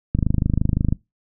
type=click train; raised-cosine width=5 ms; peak=-6 dBFS; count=21; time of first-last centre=0.15-0.925 s; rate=25.8 Hz; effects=noise-tail reverb RT60 0.2 s tail -22 dB re dry